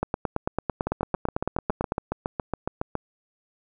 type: two click trains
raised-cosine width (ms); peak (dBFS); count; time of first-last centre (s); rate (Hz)
1; -12 / -10; 16 / 18; 0.87-2.953 / 0.03-1.921; 7.2 / 8.99
effects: none